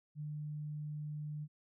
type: tone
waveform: sine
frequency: 150 Hz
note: D3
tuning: 37 cents sharp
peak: -39 dBFS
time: 0.15-1.48 s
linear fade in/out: 50 ms
effects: none